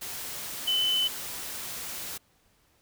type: tone in noise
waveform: sine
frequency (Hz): 3025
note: F#7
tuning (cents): +38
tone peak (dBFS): -23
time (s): 0.67-1.08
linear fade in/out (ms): 10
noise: white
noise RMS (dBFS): -37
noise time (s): 0.01-2.18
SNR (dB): +11
effects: pink hiss -66 dBFS RMS until 2.81 s